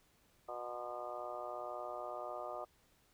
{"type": "harmonic tone with a mistuned harmonic", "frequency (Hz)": 121.8, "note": "B2", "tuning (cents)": -24, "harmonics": [3, 4, 5, 6, 7, 8, 9, 10], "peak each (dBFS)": [-52, -51, -45, -47, -54, -56, -54, -48], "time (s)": [0.48, 2.65], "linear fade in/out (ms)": 10, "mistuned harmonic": 9, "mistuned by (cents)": -61, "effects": ["pink hiss -71 dBFS RMS until 3.13 s"]}